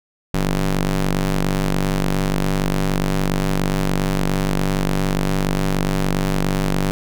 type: ring-modulated tone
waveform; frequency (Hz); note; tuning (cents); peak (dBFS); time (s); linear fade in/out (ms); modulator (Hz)
sawtooth; 97.2; G2; -14; -10; 0.34-6.91; 0; 72.1
effects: none